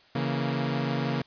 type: chord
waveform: sawtooth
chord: A# diminished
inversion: first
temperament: equal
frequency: 138.59 / 164.81 / 233.1 Hz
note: C#3 / E3 / A#3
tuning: 0 / 0 / 0 cents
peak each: -25 / -29 / -27 dBFS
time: 0.15-1.22 s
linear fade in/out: 5 ms
effects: white hiss -58 dBFS RMS until 1.26 s + resampled to 11025 Hz